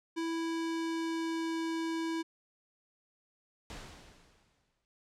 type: tone with pitch glide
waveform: square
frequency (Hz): 329.6 to 327.5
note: E4 to E4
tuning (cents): 0 to -11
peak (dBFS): -33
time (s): 0.16-2.23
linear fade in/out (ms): 20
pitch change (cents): -11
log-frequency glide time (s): 0.27-1.59
type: noise with exponential decay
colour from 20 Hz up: pink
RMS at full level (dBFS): -43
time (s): 3.7-4.85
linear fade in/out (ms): 0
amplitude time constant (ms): 250
effects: low-pass 7000 Hz 12 dB/octave